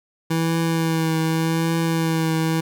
25% pulse tone with vibrato, 162.9 Hz, E3, 20 cents flat, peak -15 dBFS, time 0.3-2.61 s, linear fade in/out 10 ms, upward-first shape triangle, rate 0.85 Hz, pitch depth 27 cents each way, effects none

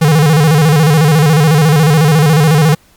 square tone with vibrato, 153.6 Hz, D#3, 22 cents flat, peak -6 dBFS, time 0.01-2.75 s, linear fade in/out 10 ms, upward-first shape square, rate 14 Hz, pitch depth 100 cents each way, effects pink hiss -48 dBFS RMS until 2.96 s + MP3 96 kbps

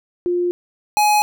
sine / square tone pair in turn, 353.1 / 839.8 Hz, F4 / G#5, +19 / +19 cents, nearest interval octave + minor third, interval 1500 cents, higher second, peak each -16 / -13 dBFS, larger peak second, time 0.26-0.51 / 0.97-1.22 s, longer neither, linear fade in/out 0 ms, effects none

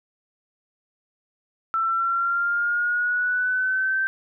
sine exponential sweep, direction up, 1330 to 1560 Hz, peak -20 dBFS, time 1.74-4.07 s, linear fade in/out 0 ms, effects none

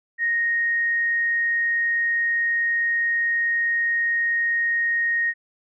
sine tone, 1864.7 Hz, A#6, in tune, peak -19 dBFS, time 0.18-5.34 s, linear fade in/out 50 ms, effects none

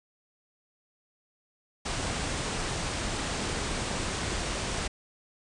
pink low-pass noise, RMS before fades -32 dBFS, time 1.85-4.88 s, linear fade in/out 10 ms, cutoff 9300 Hz, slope 96 dB/octave, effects none

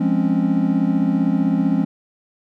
triangle chord, Db major seventh, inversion first, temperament equal, 174.61 / 207.7 / 261.6 / 277.2 Hz, F3 / Ab3 / C4 / Db4, 0 / 0 / 0 / 0 cents, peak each -19 dBFS, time 0-1.85 s, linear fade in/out 10 ms, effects none

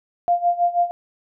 sine tone with tremolo, 698.5 Hz, F5, in tune, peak -13 dBFS, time 0.28-0.91 s, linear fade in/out 0 ms, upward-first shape sine, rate 6.2 Hz, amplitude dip 85%, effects none

